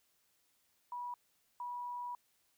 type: tone bursts at uneven times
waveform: sine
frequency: 974 Hz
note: B5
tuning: 24 cents flat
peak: -39 dBFS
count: 2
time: 0.92-1.14 / 1.6-2.15 s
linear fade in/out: 2 ms
effects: white hiss -75 dBFS RMS until 2.57 s